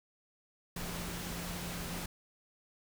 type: tone in noise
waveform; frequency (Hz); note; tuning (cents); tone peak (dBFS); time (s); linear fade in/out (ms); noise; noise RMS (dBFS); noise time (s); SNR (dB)
sine; 174.61; F3; 0; -43; 0.76-2.06; 5; pink; -41; 0.76-2.06; -5
effects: none